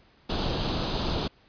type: noise with comb filter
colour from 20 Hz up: pink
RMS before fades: -28 dBFS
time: 0.29-1.28 s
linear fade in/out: 10 ms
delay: 0.25 ms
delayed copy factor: +0.65
effects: pink hiss -60 dBFS RMS until 1.48 s + resampled to 11025 Hz